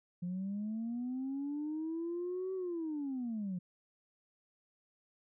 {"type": "linear two-way sweep", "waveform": "sine", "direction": "up then down", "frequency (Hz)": [173.5, 380.8, 173.5], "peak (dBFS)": -34, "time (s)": [0.22, 3.59], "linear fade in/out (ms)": 10, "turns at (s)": 2.54, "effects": ["tanh soft clip ceiling -32 dBFS"]}